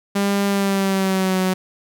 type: tone with pitch glide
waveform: sawtooth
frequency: 199.8 to 186.42 Hz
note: G3 to F#3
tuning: +33 to +13 cents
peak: -13 dBFS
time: 0.15-1.54 s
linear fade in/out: 10 ms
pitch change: -120 cents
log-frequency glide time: 0.48-1.39 s
effects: none